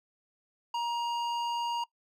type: tone with hard clipping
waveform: sine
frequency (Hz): 944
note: A#5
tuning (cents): +22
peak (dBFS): -31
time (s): 0.74-1.84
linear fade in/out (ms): 5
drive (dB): 11
effects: noise-tail reverb RT60 0.1 s tail -21 dB re dry